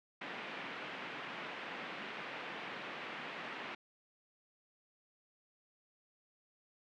white band-pass noise, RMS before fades -45 dBFS, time 0.21-3.75 s, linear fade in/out 5 ms, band 160 to 2700 Hz, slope 24 dB/octave, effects none

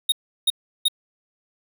square tone bursts, 3729 Hz, A#7, in tune, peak -16 dBFS, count 3, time 0.09-0.883 s, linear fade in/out 5 ms, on 31 ms, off 350 ms, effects none

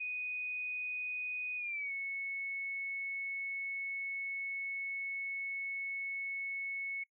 sine tone with pitch glide, 2488 to 2204 Hz, D#7 to C#7, -1 to -11 cents, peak -36 dBFS, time 0-7.04 s, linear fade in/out 10 ms, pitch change -210 cents, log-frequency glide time 1.57-1.92 s, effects noise-tail reverb RT60 0.1 s tail -25 dB re dry

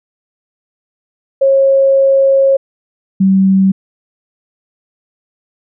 sine tone pair in turn, 543 / 191.98 Hz, C#5 / G3, -36 / -36 cents, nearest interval octave + tritone, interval 1800 cents, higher first, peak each -6 dBFS, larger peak neither, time 1.41-2.57 / 3.2-3.72 s, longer first, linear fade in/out 10 ms, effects none

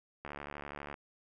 click train, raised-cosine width 0.5 ms, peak -27 dBFS, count 51, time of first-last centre 0.25-0.942 s, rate 72.3 Hz, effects none

